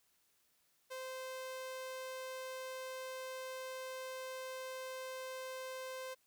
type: tone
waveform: sawtooth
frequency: 519 Hz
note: C5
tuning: 14 cents flat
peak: -39 dBFS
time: 0.9-6.15 s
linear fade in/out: 20 ms
effects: white hiss -75 dBFS RMS until 6.26 s